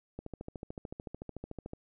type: click train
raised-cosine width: 2 ms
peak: -27 dBFS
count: 22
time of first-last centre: 0.19-1.734 s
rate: 13.6 Hz
effects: none